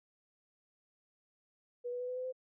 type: tone with pitch steps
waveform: sine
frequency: 486.2 / 491.6 / 497 / 502.5 / 508 / 513.6 Hz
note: B4 / B4 / B4 / B4 / B4 / C5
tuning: -27 / -8 / +11 / +30 / +49 / -32 cents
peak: -36 dBFS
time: 1.84-2.326 s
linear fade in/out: 20 ms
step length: 81 ms
effects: none